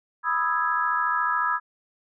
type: chord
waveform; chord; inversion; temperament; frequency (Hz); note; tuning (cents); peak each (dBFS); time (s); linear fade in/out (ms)
sine; E major seventh; second; equal; 987.8 / 1244.5 / 1318.5 / 1661.2; B5 / D#6 / E6 / G#6; 0 / 0 / 0 / 0; -27; 0.23-1.6; 50
effects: none